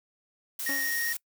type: noise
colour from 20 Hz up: blue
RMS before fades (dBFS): -34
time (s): 0.59-1.17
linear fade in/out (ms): 5
type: tone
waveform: square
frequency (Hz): 1864.7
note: A#6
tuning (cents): 0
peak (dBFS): -30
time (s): 0.66-1.13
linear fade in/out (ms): 5
type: tone with exponential decay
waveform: sawtooth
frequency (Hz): 279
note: C#4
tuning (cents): +11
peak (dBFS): -29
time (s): 0.69-1.09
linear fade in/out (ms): 2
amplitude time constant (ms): 86
effects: noise-tail reverb RT60 0.1 s tail -24 dB re dry